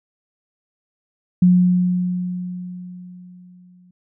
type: tone with exponential decay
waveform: sine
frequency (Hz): 180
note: F#3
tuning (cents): -47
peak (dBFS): -8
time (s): 1.42-3.91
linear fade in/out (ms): 5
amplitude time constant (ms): 540
effects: none